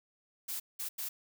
blue noise bursts at uneven times, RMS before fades -38 dBFS, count 3, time 0.48-0.6 / 0.79-0.89 / 0.98-1.09 s, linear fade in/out 10 ms, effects none

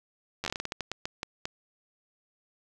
slowing click train, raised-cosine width 0.2 ms, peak -15 dBFS, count 15, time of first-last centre 0.44-1.455 s, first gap 10 ms, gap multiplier 1.27, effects none

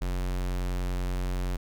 square tone, 45.26 Hz, F#1, 37 cents flat, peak -28 dBFS, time 0.01-1.57 s, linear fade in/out 10 ms, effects none

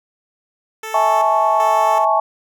10% pulse tone with tremolo, 440 Hz, A4, in tune, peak -18 dBFS, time 0.83-2.05 s, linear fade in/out 5 ms, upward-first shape square, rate 1.3 Hz, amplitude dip 65%
sine chord, A major seventh, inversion second, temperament equal with one note detuned, 650.2 / 830.6 / 880 / 1108.7 Hz, E5 / G#5 / A5 / C#6, -24 / 0 / 0 / 0 cents, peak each -18 dBFS, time 0.94-2.2 s, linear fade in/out 5 ms
effects none

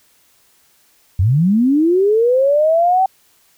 sine linear sweep, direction up, 82.41 to 773 Hz, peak -10 dBFS, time 1.19-3.06 s, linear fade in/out 5 ms, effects white hiss -55 dBFS RMS until 3.57 s

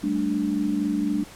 sine chord, G suspended second, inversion none, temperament equal, 196 / 220 / 293.7 Hz, G3 / A3 / D4, 0 / 0 / 0 cents, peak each -28 / -27 / -24 dBFS, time 0.03-1.24 s, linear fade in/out 10 ms, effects pink hiss -45 dBFS RMS until 1.35 s + low-pass 12000 Hz 12 dB/octave

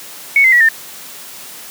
sine tone with pitch steps, 2217 / 2069 / 1930 / 1800.8 Hz, C#7 / C7 / B6 / A6, 0 / -20 / -40 / +40 cents, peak -6 dBFS, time 0.36-0.688 s, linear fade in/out 2 ms, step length 82 ms, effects white hiss -33 dBFS RMS until 1.7 s + high-pass 150 Hz 12 dB/octave

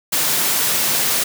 white high-pass noise, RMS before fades -18 dBFS, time 0.12-1.24 s, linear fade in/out 10 ms, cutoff 110 Hz, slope 24 dB/octave, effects none

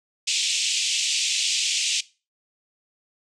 pink band-pass noise, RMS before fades -24 dBFS, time 0.27-2.01 s, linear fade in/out 10 ms, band 2500 to 8100 Hz, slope 48 dB/octave, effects noise-tail reverb RT60 0.3 s tail -19 dB re dry

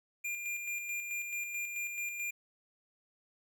square tone with tremolo, 2400 Hz, D7, 37 cents sharp, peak -35 dBFS, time 0.24-2.31 s, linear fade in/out 10 ms, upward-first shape square, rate 4.6 Hz, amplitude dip 40%, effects none

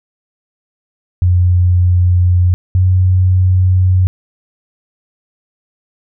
sine tone pair in turn, 89.5 / 92.23 Hz, F2 / F#2, +43 / -5 cents, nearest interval minor second, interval 52 cents, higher second, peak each -7 dBFS, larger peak neither, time 1.22-2.54 / 2.75-4.07 s, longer neither, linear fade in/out 0 ms, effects none

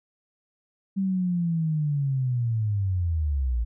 sine linear sweep, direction down, 196 to 55 Hz, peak -22 dBFS, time 0.96-3.65 s, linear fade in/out 20 ms, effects none

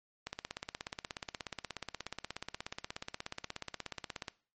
click train, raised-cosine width 0.2 ms, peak -21 dBFS, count 68, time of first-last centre 0.27-4.282 s, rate 16.7 Hz, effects noise-tail reverb RT60 0.4 s tail -20 dB re dry + MP3 32 kbps

